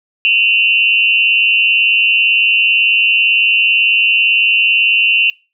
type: tone with amplitude modulation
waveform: sine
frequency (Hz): 2745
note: F7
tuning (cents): -31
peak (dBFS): -4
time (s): 0.25-5.3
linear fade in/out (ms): 0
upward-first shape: sine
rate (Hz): 218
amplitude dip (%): 95
effects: noise-tail reverb RT60 0.3 s tail -24 dB re dry